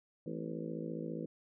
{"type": "harmonic tone with a mistuned harmonic", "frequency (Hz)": 54.8, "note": "A1", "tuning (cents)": -6, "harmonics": [3, 4, 5, 6, 7, 8, 9, 10], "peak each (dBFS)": [-43, -45, -47, -44, -49, -49, -46, -53], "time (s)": [0.26, 1.26], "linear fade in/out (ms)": 5, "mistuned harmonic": 5, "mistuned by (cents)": -96, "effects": []}